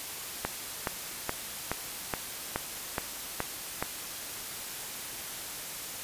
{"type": "click train", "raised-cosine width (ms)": 0.5, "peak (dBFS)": -13, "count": 9, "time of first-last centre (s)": [0.45, 3.826], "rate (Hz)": 2.37, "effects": ["white hiss -39 dBFS RMS until 6.03 s", "resampled to 32000 Hz"]}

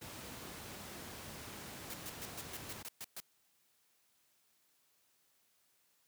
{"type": "noise", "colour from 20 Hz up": "pink", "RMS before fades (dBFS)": -48, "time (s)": [0.01, 2.83], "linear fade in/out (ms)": 10}
{"type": "noise bursts", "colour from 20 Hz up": "white", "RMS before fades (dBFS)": -45, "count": 9, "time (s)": [1.9, 3.202], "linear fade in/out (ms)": 2, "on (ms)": 38, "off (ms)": 120}
{"effects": ["white hiss -74 dBFS RMS until 6.07 s", "high-pass 80 Hz 12 dB/octave"]}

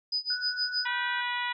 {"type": "tone with tremolo", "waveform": "sine", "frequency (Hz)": 4984, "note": "D#8", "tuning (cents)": 2, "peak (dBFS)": -25, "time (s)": [0.12, 0.87], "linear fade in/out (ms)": 5, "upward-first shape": "sine", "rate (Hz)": 6.4, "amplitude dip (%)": 95}
{"type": "tone with pitch glide", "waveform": "sine", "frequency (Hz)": [1480, 1546.4], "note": ["F#6", "G6"], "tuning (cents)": [0, -24], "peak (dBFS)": -33, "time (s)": [0.3, 1.21], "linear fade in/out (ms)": 5, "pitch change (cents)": 76, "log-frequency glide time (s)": [0.82, 0.95]}
{"type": "harmonic tone", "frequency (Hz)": 487.2, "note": "B4", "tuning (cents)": -24, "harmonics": [2, 3, 4, 5, 6, 7, 8], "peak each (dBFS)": [-33, -37, -33, -39, -40, -39, -44], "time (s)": [0.85, 1.53], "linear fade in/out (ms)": 10}
{"effects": []}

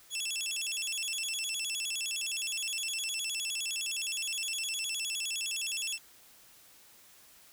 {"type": "tone with vibrato", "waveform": "20% pulse", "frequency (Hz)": 3000, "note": "F#7", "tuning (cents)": 23, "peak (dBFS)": -27, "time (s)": [0.1, 5.99], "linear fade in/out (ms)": 50, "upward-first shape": "square", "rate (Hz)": 9.7, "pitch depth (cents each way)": 200, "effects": ["white hiss -58 dBFS RMS until 7.52 s"]}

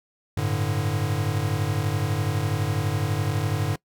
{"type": "chord", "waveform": "square", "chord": "G suspended second", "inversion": "none", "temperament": "equal", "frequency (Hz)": [98, 110, 146.83], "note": ["G2", "A2", "D3"], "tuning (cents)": [0, 0, 0], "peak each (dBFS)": -28, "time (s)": [0.37, 3.76], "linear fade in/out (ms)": 5, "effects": ["noise-tail reverb RT60 0.1 s tail -23 dB re dry"]}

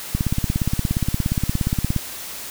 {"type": "click train", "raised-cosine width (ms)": 5, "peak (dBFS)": -7, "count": 32, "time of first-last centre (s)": [0.15, 1.963], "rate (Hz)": 17.1, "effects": ["white hiss -33 dBFS RMS until 2.5 s"]}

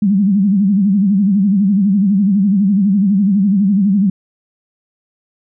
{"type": "tone with vibrato", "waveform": "sine", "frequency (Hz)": 198, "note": "G3", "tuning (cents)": 18, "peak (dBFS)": -9, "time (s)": [0.02, 4.1], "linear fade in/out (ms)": 5, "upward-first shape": "sine", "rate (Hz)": 12, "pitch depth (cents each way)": 120, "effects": []}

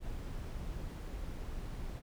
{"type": "noise", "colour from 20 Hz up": "brown", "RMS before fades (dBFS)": -41, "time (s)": [0, 2.02], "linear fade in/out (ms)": 50, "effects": []}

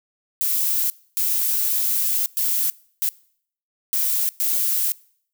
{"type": "noise bursts at uneven times", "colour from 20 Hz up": "violet", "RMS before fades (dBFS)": -21, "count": 6, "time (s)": [[0.41, 0.9], [1.17, 2.26], [2.37, 2.7], [3.02, 3.09], [3.93, 4.29], [4.4, 4.92]], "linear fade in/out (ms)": 0, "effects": ["noise-tail reverb RT60 0.6 s tail -23 dB re dry"]}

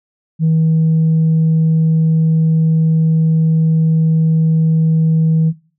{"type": "tone", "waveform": "sine", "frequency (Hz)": 160.4, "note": "E3", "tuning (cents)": -47, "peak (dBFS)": -8, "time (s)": [0.39, 5.53], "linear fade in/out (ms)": 50, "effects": ["noise-tail reverb RT60 0.4 s tail -18 dB re dry", "tanh soft clip ceiling -7 dBFS"]}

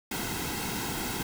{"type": "noise with comb filter", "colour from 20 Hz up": "pink", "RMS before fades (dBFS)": -33, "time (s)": [0.11, 1.23], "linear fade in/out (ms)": 5, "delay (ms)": 1.7, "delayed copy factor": -0.65, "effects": []}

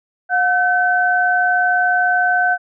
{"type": "tone pair together", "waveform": "sine", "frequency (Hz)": [720.6, 1527], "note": ["F#5", "G6"], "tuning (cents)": [-46, -46], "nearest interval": "octave + minor second", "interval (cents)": 1300, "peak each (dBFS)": [-16, -15], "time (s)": [0.29, 2.58], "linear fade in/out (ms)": 50, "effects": []}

